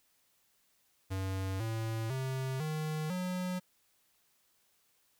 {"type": "tone with pitch steps", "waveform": "square", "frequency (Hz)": [95.4, 112.15, 131.83, 154.98, 182.18], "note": ["G2", "A2", "C3", "D#3", "F#3"], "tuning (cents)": [-47, 34, 13, -7, -27], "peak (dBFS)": -34, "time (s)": [1.1, 3.6], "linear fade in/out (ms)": 20, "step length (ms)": 500, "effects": ["white hiss -72 dBFS RMS until 5.19 s"]}